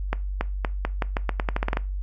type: accelerating click train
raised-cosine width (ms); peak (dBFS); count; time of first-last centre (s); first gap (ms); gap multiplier
0.5; -9; 14; 0.13-1.771; 280; 0.85
effects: noise-tail reverb RT60 0.3 s tail -20 dB re dry + added 48 Hz sine -26 dBFS peak until 2.02 s